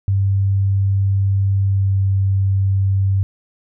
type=tone with pitch glide; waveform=sine; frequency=98 to 97.15 Hz; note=G2 to G2; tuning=0 to -15 cents; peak=-13 dBFS; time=0.08-3.23 s; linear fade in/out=0 ms; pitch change=-15 cents; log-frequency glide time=1.65-1.95 s; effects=none